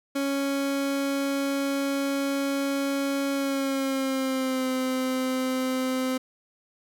30% pulse tone with pitch glide, 277.2 to 258.6 Hz, C#4 to C4, 0 to -20 cents, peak -22 dBFS, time 0.15-6.18 s, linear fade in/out 10 ms, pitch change -120 cents, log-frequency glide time 3.33-4.67 s, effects none

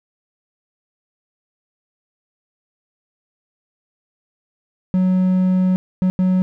triangle tone bursts at uneven times, 185 Hz, F#3, in tune, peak -11 dBFS, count 3, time 4.94-5.76 / 6.02-6.1 / 6.19-6.42 s, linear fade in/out 0 ms, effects none

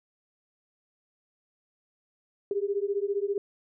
sine beating tone pair, 394.9 / 409.9 Hz, G4 / G#4, +13 / -23 cents, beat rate 15 Hz, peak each -29 dBFS, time 2.51-3.38 s, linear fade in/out 2 ms, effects none

